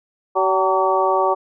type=harmonic tone with a mistuned harmonic; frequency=190.1 Hz; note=F#3; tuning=47 cents sharp; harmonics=2 / 3 / 4 / 5 / 6; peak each=-21 / -21 / -21 / -21 / -21 dBFS; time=0.35-1.35 s; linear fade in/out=20 ms; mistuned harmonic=5; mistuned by=-66 cents; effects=none